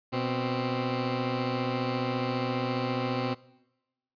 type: tone pair together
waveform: 15% pulse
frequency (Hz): 123.47 / 261.6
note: B2 / C4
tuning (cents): 0 / 0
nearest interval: octave + minor second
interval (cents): 1300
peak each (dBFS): -24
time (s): 0.12-3.35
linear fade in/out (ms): 20
effects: noise-tail reverb RT60 1.0 s tail -22 dB re dry + resampled to 11025 Hz